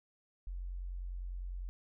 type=tone; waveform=sine; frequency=44.93 Hz; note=F1; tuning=50 cents sharp; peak=-38 dBFS; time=0.47-1.69 s; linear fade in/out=0 ms; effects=none